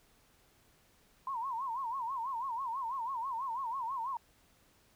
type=tone with vibrato; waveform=sine; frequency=995 Hz; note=B5; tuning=13 cents sharp; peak=-34 dBFS; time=1.27-4.17 s; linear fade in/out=2 ms; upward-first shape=sine; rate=6.1 Hz; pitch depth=180 cents each way; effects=pink hiss -67 dBFS RMS until 4.95 s